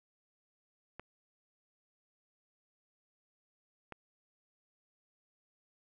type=clicks; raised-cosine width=0.5 ms; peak=-29 dBFS; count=2; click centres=0.996 / 3.923 s; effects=none